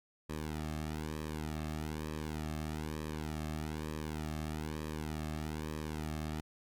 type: tone with flanger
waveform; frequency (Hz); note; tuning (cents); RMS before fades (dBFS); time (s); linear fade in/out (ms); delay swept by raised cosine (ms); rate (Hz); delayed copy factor
sawtooth; 77.2; D#2; -13; -39; 0.29-6.41; 10; 1.4 to 2.07; 1.1; -1
effects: MP3 96 kbps